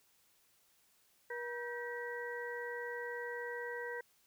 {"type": "harmonic tone with a mistuned harmonic", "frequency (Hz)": 480, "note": "B4", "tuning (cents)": -49, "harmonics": [1, 2, 3, 4], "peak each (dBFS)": [-42, -48, -46, -45], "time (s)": [1.3, 4.01], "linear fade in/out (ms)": 5, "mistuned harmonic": 3, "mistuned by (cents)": 140, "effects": ["white hiss -71 dBFS RMS until 4.26 s"]}